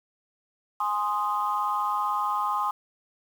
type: chord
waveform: sine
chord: Ab major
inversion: none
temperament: equal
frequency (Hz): 830.6 / 1046.5 / 1244.5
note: Ab5 / C6 / Eb6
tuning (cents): 0 / 0 / 0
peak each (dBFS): -29 / -27 / -28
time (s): 0.8-2.71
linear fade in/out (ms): 5
effects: tanh soft clip ceiling -15 dBFS + 8-bit